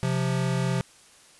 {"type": "tone pair together", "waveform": "square", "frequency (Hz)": [130.81, 174.61], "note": ["C3", "F3"], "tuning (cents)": [0, 0], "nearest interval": "perfect fourth", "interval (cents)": 500, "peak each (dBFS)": [-26, -28], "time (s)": [0.03, 0.81], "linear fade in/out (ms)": 0, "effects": ["white hiss -54 dBFS RMS until 1.39 s", "resampled to 24000 Hz"]}